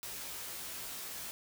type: noise with comb filter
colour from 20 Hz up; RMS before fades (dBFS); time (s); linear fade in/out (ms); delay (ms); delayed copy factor
white; -43; 0.03-1.31; 0; 18; +0.75
effects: none